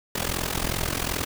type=noise with amplitude modulation; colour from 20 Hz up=pink; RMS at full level=-24 dBFS; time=0.15-1.25 s; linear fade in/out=5 ms; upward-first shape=sine; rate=42.6 Hz; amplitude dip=85%; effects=none